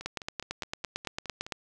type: two click trains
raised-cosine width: 0.2 ms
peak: -15 / -24 dBFS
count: 14 / 8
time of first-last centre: 0.06-1.522 / 0.01-1.465 s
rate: 8.89 / 4.81 Hz
effects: none